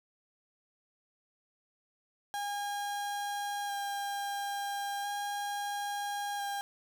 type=tone with vibrato; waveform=35% pulse; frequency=809 Hz; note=G#5; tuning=46 cents flat; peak=-32 dBFS; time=2.34-6.61 s; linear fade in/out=0 ms; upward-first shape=square; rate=0.37 Hz; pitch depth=10 cents each way; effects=none